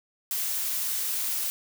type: noise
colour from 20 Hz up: blue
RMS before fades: -29 dBFS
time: 0.31-1.5 s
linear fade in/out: 0 ms
effects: none